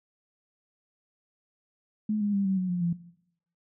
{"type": "tone with pitch steps", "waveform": "sine", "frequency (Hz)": [213.3, 205.7, 198.33, 191.24, 184.41, 177.82, 171.46], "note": ["G#3", "G#3", "G3", "G3", "F#3", "F3", "F3"], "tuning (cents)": [46, -16, 20, -43, -6, 31, -32], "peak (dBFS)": -24, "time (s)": [2.09, 2.93], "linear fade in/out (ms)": 5, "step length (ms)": 120, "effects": ["noise-tail reverb RT60 0.7 s tail -17 dB re dry"]}